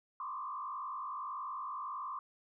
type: tone with frequency modulation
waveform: sine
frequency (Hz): 1108.7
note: C#6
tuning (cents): 0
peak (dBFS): -38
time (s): 0.2-2.19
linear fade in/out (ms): 2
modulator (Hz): 50.8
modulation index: 1.9
effects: none